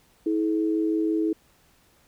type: tone pair together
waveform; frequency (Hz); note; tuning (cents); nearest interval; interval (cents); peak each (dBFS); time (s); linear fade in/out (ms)
sine; 322 / 427.8; E4 / A4; -41 / -49; perfect fourth; 492; -22 / -28; 0.26-1.33; 5
effects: pink hiss -61 dBFS RMS until 2.07 s